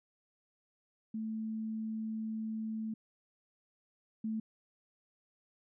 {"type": "tone pair in turn", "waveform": "sine", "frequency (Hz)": [220, 220], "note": ["A3", "A3"], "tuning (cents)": [0, 0], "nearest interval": "unison", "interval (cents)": 0, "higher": "neither", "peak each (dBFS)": [-35, -33], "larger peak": "second", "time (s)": [[1.14, 2.94], [4.24, 4.4]], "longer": "first", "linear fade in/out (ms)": 5, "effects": []}